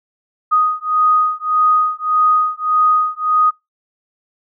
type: beating tone pair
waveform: sine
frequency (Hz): 1244.5 / 1246.2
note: D#6 / D#6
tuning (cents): 0 / +2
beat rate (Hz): 1.7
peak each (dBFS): -15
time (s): 0.51-3.51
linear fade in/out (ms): 20
effects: noise-tail reverb RT60 0.2 s tail -25 dB re dry